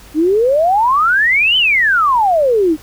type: exponential two-way sweep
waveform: sine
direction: up then down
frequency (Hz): 293.7 to 3100 to 293.7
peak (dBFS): -9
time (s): 0.14-2.77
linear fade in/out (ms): 50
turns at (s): 1.57
effects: added 50 Hz sine -42 dBFS peak until 2.82 s + pink hiss -41 dBFS RMS until 2.82 s